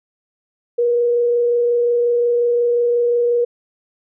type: tone with frequency modulation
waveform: sine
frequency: 478.4 Hz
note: A#4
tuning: 45 cents sharp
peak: -13 dBFS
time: 0.78-3.45 s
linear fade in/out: 10 ms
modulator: 25.6 Hz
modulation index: 0.2
effects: none